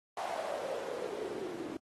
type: noise with band-pass filter sweep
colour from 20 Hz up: white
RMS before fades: -39 dBFS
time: 0.17-1.77 s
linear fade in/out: 2 ms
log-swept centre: 740 to 300 Hz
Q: 5.5
effects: AAC 32 kbps